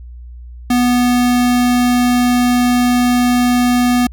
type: tone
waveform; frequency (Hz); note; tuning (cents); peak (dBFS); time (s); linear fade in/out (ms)
square; 245.6; B3; -9; -11; 0.7-4.07; 5
effects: added 60 Hz sine -30 dBFS peak until 4.12 s